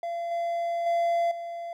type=tone with level steps; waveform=triangle; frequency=683 Hz; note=F5; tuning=39 cents flat; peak=-27 / -24 / -20 / -31 dBFS; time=0.03-1.73 s; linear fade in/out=2 ms; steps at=0.31 / 0.86 / 1.31 s; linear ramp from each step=5 ms; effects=none